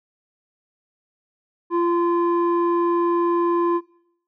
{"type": "tone with low-pass filter", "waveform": "square", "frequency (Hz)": 344.1, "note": "F4", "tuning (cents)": -26, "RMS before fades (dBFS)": -20, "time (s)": [1.7, 3.81], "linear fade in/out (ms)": 50, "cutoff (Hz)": 940, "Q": 2.4, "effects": ["noise-tail reverb RT60 0.7 s tail -20 dB re dry"]}